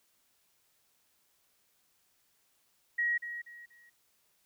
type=tone with echo; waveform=sine; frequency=1900 Hz; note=A#6; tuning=33 cents sharp; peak=-27 dBFS; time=2.98-3.18 s; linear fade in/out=10 ms; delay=240 ms; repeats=3; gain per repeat=-10 dB; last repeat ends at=3.9 s; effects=white hiss -72 dBFS RMS until 4.45 s